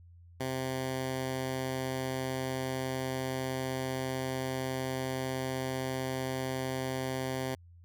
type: tone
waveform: 10% pulse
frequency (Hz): 130.81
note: C3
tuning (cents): 0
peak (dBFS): -24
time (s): 0.4-7.55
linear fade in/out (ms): 5
effects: added 86 Hz sine -52 dBFS peak until 7.84 s